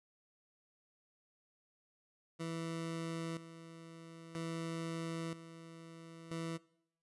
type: tone with tremolo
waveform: 20% pulse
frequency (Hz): 164.81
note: E3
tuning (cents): 0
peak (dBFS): -34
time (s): 2.39-6.58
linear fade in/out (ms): 20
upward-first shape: square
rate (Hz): 0.51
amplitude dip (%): 75
effects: noise-tail reverb RT60 0.7 s tail -22 dB re dry + resampled to 24000 Hz